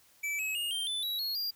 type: tone with pitch steps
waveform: square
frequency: 2312 / 2565 / 2846 / 3158 / 3504 / 3888 / 4314 / 4787 Hz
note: D7 / E7 / F7 / G7 / A7 / B7 / C#8 / D8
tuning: -28 / -48 / +32 / +12 / -8 / -28 / -48 / +32 cents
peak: -32 dBFS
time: 0.23-1.51 s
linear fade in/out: 10 ms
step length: 160 ms
effects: white hiss -63 dBFS RMS until 1.55 s